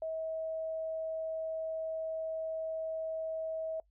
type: tone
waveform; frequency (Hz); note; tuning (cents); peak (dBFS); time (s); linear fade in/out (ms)
sine; 642; E5; -46; -34; 0.02-3.8; 2
effects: noise-tail reverb RT60 0.1 s tail -22 dB re dry + added 50 Hz sine -67 dBFS peak until 3.9 s